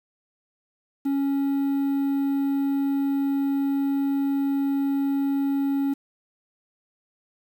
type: tone with quantisation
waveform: triangle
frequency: 277.2 Hz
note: C#4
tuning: in tune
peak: -19 dBFS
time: 1.05-5.94 s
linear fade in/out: 10 ms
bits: 8
effects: none